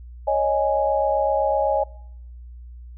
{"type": "chord", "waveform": "sine", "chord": "C# suspended second", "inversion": "none", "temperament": "equal", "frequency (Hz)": [554.4, 622.3, 830.6], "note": ["C#5", "D#5", "G#5"], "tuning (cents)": [0, 0, 0], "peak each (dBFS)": -22, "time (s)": [0.27, 1.84], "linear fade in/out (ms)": 10, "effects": ["noise-tail reverb RT60 0.8 s tail -24 dB re dry", "added 60 Hz sine -37 dBFS peak until 2.97 s"]}